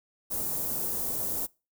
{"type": "band-stop noise", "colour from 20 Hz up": "white", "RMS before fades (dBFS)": -31, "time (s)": [0.3, 1.47], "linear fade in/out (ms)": 20, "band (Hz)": [620, 11000], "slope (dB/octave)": 12, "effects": ["noise-tail reverb RT60 0.3 s tail -24 dB re dry"]}